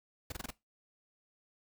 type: noise bursts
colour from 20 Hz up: pink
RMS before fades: -40 dBFS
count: 5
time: 0.3-0.506 s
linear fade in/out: 5 ms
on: 22 ms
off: 24 ms
effects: noise-tail reverb RT60 0.2 s tail -19 dB re dry